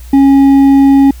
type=tone with hard clipping; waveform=triangle; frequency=274.6 Hz; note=C#4; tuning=16 cents flat; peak=-4 dBFS; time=0.13-1.11 s; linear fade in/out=5 ms; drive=8 dB; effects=added 60 Hz sine -27 dBFS peak until 1.2 s + white hiss -41 dBFS RMS until 1.2 s